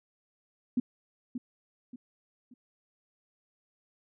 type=tone with echo; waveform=sine; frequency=246.9 Hz; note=B3; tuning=in tune; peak=-23 dBFS; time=0.77-0.8 s; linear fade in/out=5 ms; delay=580 ms; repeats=3; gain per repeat=-9 dB; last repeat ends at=2.54 s; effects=none